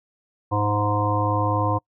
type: harmonic tone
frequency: 103.83 Hz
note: G#2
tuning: in tune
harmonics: 1 / 3 / 5 / 7 / 9 / 10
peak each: -23 / -28 / -28 / -29 / -27 / -26 dBFS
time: 0.51-1.79 s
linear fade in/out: 20 ms
effects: noise-tail reverb RT60 0.1 s tail -26 dB re dry